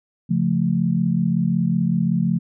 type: chord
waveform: sine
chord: Db augmented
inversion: none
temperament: equal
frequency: 138.59 / 174.61 / 220 Hz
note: Db3 / F3 / A3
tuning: 0 / 0 / 0 cents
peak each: -24 / -19 / -22 dBFS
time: 0.29-2.39 s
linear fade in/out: 20 ms
effects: none